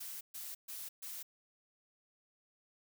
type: noise bursts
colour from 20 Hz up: blue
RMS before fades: -45 dBFS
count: 4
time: 0-1.23 s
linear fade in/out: 10 ms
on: 210 ms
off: 130 ms
effects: none